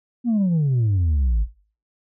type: exponential sweep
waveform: sine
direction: down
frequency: 248.3 to 48.53 Hz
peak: -14 dBFS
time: 0.24-1.47 s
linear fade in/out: 50 ms
effects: noise-tail reverb RT60 0.4 s tail -19 dB re dry + tanh soft clip ceiling -15 dBFS